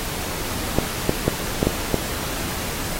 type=clicks; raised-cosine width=2 ms; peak=-3 dBFS; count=6; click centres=0.786 / 1.094 / 1.28 / 1.629 / 1.67 / 1.943 s; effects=pink hiss -28 dBFS RMS until 2.99 s + AAC 48 kbps